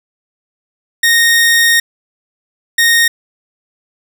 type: tone bursts at uneven times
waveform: sawtooth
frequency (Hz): 1856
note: A#6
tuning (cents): -8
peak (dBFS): -4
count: 2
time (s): 1.03-1.8 / 2.78-3.08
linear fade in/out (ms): 5
effects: none